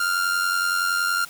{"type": "tone with amplitude modulation", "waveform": "45% pulse", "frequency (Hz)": 1396.9, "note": "F6", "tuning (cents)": 0, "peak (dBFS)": -18, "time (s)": [0, 1.25], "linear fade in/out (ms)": 5, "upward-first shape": "sine", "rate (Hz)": 90.7, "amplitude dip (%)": 55, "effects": ["white hiss -43 dBFS RMS until 1.29 s"]}